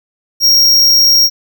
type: tone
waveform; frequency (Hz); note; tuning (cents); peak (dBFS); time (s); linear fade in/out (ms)
square; 5588; F8; 0; -6; 0.4-1.3; 50
effects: none